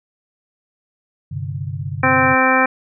sine chord, G suspended fourth, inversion none, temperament equal, 98 / 130.81 / 146.83 Hz, G2 / C3 / D3, 0 / 0 / 0 cents, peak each -27 dBFS, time 1.31-2.35 s, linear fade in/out 10 ms
harmonic tone, 260 Hz, C4, 11 cents flat, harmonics 1 / 2 / 3 / 4 / 5 / 6 / 7 / 9, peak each -20 / -20 / -20 / -20 / -20 / -20 / -20 / -20 dBFS, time 2.03-2.66 s, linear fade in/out 5 ms
effects none

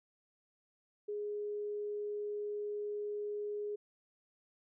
sine tone, 415.3 Hz, G#4, in tune, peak -36 dBFS, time 1.08-3.76 s, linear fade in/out 10 ms, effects none

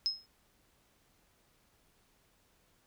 sine tone with exponential decay, 5150 Hz, E8, 41 cents flat, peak -25 dBFS, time 0.06-0.26 s, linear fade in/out 0 ms, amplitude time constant 43 ms, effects pink hiss -70 dBFS RMS until 2.86 s

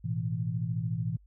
sine chord, A suspended second, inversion none, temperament equal, 110 / 123.47 / 164.81 Hz, A2 / B2 / E3, 0 / 0 / 0 cents, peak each -33 dBFS, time 0.04-1.17 s, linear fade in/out 10 ms, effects added 50 Hz sine -55 dBFS peak until 1.26 s

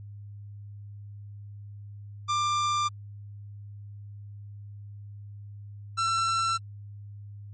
45% pulse tone pair in turn, 1188 / 1345.2 Hz, D6 / E6, +20 / +35 cents, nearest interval major second, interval 215 cents, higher second, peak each -24 dBFS, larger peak neither, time 2.28-2.89 / 5.97-6.58 s, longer neither, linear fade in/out 20 ms, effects added 102 Hz sine -40 dBFS peak until 7.53 s + MP3 32 kbps

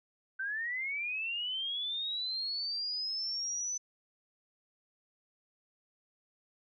sine linear sweep, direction up, 1524 to 6060 Hz, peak -33 dBFS, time 0.39-3.78 s, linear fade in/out 10 ms, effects none

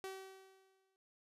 sawtooth tone with exponential decay, 382.5 Hz, G4, 42 cents flat, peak -38 dBFS, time 0.04-0.96 s, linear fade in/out 0 ms, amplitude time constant 200 ms, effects noise-tail reverb RT60 0.5 s tail -22 dB re dry + resampled to 32000 Hz

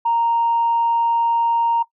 sine tone, 930 Hz, A#5, 4 cents flat, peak -14 dBFS, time 0.05-1.83 s, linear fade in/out 10 ms, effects noise-tail reverb RT60 0.1 s tail -18 dB re dry + tanh soft clip ceiling -10 dBFS

